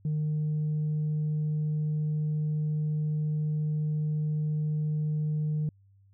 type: tone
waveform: sine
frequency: 152.4 Hz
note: D#3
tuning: 36 cents flat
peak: -24 dBFS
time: 0.05-5.69 s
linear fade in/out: 2 ms
effects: tanh soft clip ceiling -24 dBFS + added 98 Hz sine -57 dBFS peak until 6.13 s